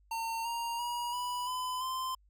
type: tone with pitch steps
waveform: square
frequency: 910 / 934 / 958.6 / 983.8 / 1009.7 / 1036.3 Hz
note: A#5 / A#5 / A#5 / B5 / B5 / C6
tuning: -42 / +3 / +48 / -7 / +38 / -17 cents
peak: -34 dBFS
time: 0.11-2.15 s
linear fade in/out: 5 ms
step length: 340 ms
effects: added 50 Hz sine -62 dBFS peak until 2.29 s